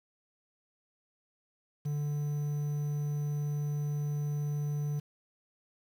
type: tone with quantisation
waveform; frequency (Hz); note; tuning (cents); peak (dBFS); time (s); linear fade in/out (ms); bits
triangle; 146.83; D3; 0; -28; 1.85-5; 10; 9
effects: none